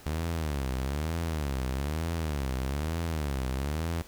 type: tone with vibrato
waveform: sawtooth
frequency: 73.42 Hz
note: D2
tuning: in tune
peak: -25 dBFS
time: 0.06-4.02 s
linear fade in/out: 0 ms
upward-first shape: sine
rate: 1.1 Hz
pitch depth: 230 cents each way
effects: pink hiss -52 dBFS RMS until 4.07 s